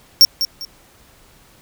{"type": "tone with echo", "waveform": "square", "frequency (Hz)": 5510, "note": "F8", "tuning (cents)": -24, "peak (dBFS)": -5, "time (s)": [0.21, 0.25], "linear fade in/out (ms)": 0, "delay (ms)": 200, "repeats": 2, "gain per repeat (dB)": -11, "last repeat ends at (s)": 0.65, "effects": ["pink hiss -50 dBFS RMS until 1.61 s"]}